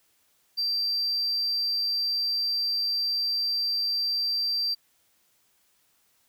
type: tone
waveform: triangle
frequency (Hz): 4699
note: D8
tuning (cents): 0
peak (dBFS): -22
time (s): 0.57-4.75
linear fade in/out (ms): 20
effects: tanh soft clip ceiling -20 dBFS + white hiss -67 dBFS RMS until 6.28 s